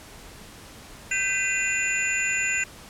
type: tone cluster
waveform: sine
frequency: 1555 / 2007 / 2467 / 2727 / 7040 Hz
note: G6 / B6 / D#7 / F7 / A8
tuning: -14 / +27 / -15 / -42 / 0 cents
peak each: -29 dBFS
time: 1.11-2.64 s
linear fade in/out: 5 ms
effects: pink hiss -45 dBFS RMS until 2.89 s + low-pass 12000 Hz 12 dB/octave